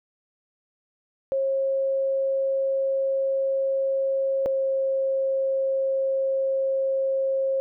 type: tone pair in turn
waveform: sine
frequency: 540 / 536.9 Hz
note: C#5 / C5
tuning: -45 / +45 cents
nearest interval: unison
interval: 10 cents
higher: first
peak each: -21 dBFS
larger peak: neither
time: 1.32-4.46 / 4.46-7.6 s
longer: neither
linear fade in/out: 0 ms
effects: none